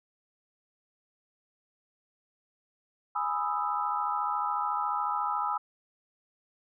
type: chord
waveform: sine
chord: E major seventh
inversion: first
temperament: equal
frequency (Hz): 830.6 / 987.8 / 1244.5 / 1318.5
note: G#5 / B5 / D#6 / E6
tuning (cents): 0 / 0 / 0 / 0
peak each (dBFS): -33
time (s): 3.15-5.58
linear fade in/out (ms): 10
effects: none

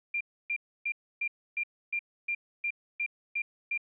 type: tone bursts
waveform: sine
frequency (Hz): 2387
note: D7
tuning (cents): +28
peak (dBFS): -28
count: 11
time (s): 0.14-3.777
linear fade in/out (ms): 5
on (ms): 67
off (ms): 290
effects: none

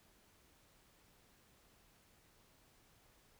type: silence
effects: pink hiss -69 dBFS RMS until 3.39 s

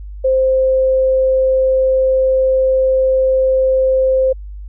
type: tone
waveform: sine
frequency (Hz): 523.3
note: C5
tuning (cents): 0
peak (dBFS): -10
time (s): 0.24-4.33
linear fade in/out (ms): 10
effects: added 50 Hz sine -27 dBFS peak until 4.68 s

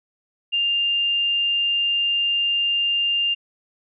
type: tone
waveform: sine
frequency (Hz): 2800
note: F7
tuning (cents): +4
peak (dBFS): -18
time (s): 0.52-3.35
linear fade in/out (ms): 20
effects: none

